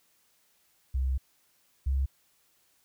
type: tone pair in turn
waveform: sine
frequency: 65.4 / 67.36 Hz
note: C2 / C#2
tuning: 0 / -49 cents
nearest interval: minor second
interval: 51 cents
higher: second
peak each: -25 / -24 dBFS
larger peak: second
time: 0.94-1.18 / 1.86-2.06 s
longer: first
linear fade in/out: 10 ms
effects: white hiss -68 dBFS RMS until 2.84 s